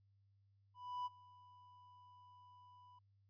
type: tone with ADSR envelope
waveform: triangle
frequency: 990 Hz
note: B5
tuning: 4 cents sharp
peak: -37 dBFS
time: 0.74-2.99 s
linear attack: 320 ms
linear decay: 24 ms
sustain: -22 dB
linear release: 6 ms
effects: added 99 Hz sine -70 dBFS peak until 3.29 s + resampled to 11025 Hz